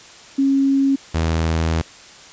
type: tone pair in turn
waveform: sine / sawtooth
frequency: 273.3 / 81.25 Hz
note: C#4 / E2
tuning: -24 / -24 cents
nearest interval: octave + major sixth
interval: 2100 cents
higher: first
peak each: -13 dBFS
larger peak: neither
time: 0.38-0.96 / 1.14-1.82 s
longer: second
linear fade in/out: 10 ms
effects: white hiss -42 dBFS RMS until 2.32 s + resampled to 16000 Hz